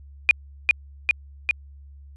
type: tone with echo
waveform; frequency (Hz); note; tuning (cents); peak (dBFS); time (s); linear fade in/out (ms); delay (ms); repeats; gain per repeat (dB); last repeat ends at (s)
sine; 2445; D#7; -31; -10; 0.29-0.31; 0; 400; 3; -2; 1.51
effects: added 70 Hz sine -42 dBFS peak until 2.16 s + resampled to 24000 Hz